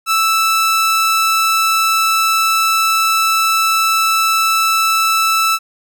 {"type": "tone", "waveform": "sawtooth", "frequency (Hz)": 1318.5, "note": "E6", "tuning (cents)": 0, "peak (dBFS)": -8, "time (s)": [0.06, 5.59], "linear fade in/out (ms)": 50, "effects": []}